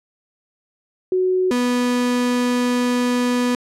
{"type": "tone pair in turn", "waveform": ["sine", "35% pulse"], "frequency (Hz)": [370, 246], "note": ["F#4", "B3"], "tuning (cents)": [0, -7], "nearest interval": "perfect fifth", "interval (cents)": 707, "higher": "first", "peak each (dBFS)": -15, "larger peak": "neither", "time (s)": [[1.12, 1.51], [1.51, 3.55]], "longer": "second", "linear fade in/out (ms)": 2, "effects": ["low-pass 10000 Hz 12 dB/octave"]}